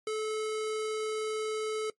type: tone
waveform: square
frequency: 433.4 Hz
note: A4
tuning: 26 cents flat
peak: -31 dBFS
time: 0.07-1.9 s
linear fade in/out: 2 ms
effects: noise-tail reverb RT60 0.1 s tail -21 dB re dry + MP3 48 kbps